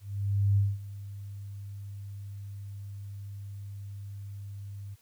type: tone with ADSR envelope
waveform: sine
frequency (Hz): 100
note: G2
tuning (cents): +35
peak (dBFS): -20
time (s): 0-4.96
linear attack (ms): 570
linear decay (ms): 210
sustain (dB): -18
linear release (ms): 27
effects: white hiss -65 dBFS RMS until 5.01 s